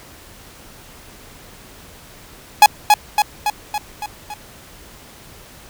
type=tone with echo; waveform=45% pulse; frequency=839 Hz; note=G#5; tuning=17 cents sharp; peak=-3 dBFS; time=2.62-2.66 s; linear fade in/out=2 ms; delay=280 ms; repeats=6; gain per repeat=-4 dB; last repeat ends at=4.34 s; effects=pink hiss -42 dBFS RMS until 5.69 s